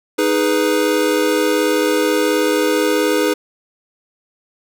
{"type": "chord", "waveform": "square", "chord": "G# minor", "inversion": "second", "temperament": "equal", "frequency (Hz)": [311.1, 415.3, 493.9], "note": ["D#4", "G#4", "B4"], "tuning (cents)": [0, 0, 0], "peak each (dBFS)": -19, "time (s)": [0.18, 3.34], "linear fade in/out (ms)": 10, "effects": []}